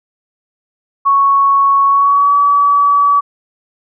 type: tone with pitch glide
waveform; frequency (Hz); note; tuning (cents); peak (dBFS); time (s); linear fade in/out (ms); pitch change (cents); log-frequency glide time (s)
sine; 1108.7 to 1143.2; C#6 to D6; 0 to -47; -7; 1.05-3.21; 20; +53; 1.87-2.35
effects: none